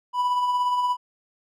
triangle tone with tremolo, 987.8 Hz, B5, in tune, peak -17 dBFS, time 0.13-0.97 s, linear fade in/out 50 ms, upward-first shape sine, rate 17 Hz, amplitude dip 35%, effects none

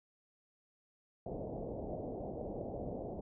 white low-pass noise, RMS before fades -42 dBFS, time 1.26-3.21 s, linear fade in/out 5 ms, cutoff 690 Hz, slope 48 dB/octave, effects none

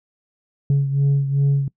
sine beating tone pair, 139.3 / 141.9 Hz, C#3 / C#3, +9 / +41 cents, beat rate 2.6 Hz, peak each -14 / -20 dBFS, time 0.7-1.68 s, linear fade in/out 2 ms, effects noise-tail reverb RT60 0.1 s tail -23 dB re dry + tanh soft clip ceiling -12 dBFS

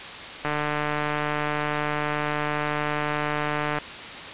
click train, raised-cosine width 0.5 ms, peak -11 dBFS, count 498, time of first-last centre 0.45-3.786 s, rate 149 Hz, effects white hiss -36 dBFS RMS until 4.33 s + resampled to 8000 Hz

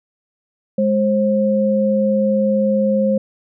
sine tone pair together, 207.7 / 532.4 Hz, G#3 / C5, 0 / +30 cents, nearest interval octave + major third, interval 1630 cents, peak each -16 dBFS, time 0.78-3.18 s, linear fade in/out 5 ms, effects none

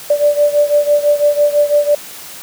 sine beating tone pair, 584 / 590 Hz, D5 / D5, -10 / +8 cents, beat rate 6 Hz, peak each -11 / -14 dBFS, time 0.1-1.95 s, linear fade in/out 5 ms, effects white hiss -32 dBFS RMS until 2.42 s + high-pass 100 Hz 12 dB/octave

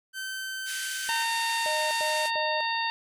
sawtooth tone, 1543 Hz, G6, 28 cents flat, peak -29 dBFS, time 0.13-1.26 s, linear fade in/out 50 ms
white band-pass noise, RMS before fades -37 dBFS, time 0.65-2.31 s, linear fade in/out 50 ms, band 1400 to 11000 Hz, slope 48 dB/octave
harmonic tone, 917 Hz, A#5, 29 cents flat, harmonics 1 / 2 / 3 / 4 / 5, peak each -29 / -32 / -34 / -35 / -36 dBFS, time 1.09-2.9 s, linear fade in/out 0 ms
sine tone bursts, 615 Hz, D#5, 20 cents flat, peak -30 dBFS, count 3, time 1.66-2.606 s, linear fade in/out 0 ms, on 250 ms, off 98 ms
effects none

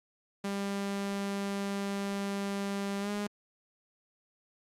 sawtooth tone with pitch glide, 199 to 205.7 Hz, G3 to G#3, +26 to -16 cents, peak -28 dBFS, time 0.44-3.27 s, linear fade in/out 5 ms, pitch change +58 cents, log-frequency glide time 3-3.1 s, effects low-pass 11000 Hz 12 dB/octave + Opus 48 kbps

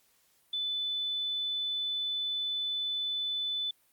sine tone, 3500 Hz, A7, 10 cents flat, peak -30 dBFS, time 0.53-3.71 s, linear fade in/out 5 ms, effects white hiss -68 dBFS RMS until 3.92 s + Opus 48 kbps

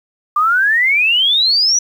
sine exponential sweep, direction up, 1174.7 to 5970 Hz, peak -10 dBFS, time 0.36-1.79 s, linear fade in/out 5 ms, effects 7-bit

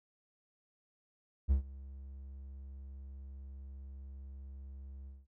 triangle tone with ADSR envelope, 67.6 Hz, C#2, 43 cents flat, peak -21 dBFS, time 1.48-5.27 s, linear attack 31 ms, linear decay 110 ms, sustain -22 dB, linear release 200 ms, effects none

